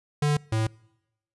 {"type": "tone pair in turn", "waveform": "square", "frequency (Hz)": [147.5, 110.5], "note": ["D3", "A2"], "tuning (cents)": [8, 8], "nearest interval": "perfect fourth", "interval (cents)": 500, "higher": "first", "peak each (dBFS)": [-21, -23], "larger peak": "first", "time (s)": [[0.22, 0.37], [0.52, 0.67]], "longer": "neither", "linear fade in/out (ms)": 5, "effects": ["noise-tail reverb RT60 0.9 s tail -25 dB re dry", "resampled to 24000 Hz"]}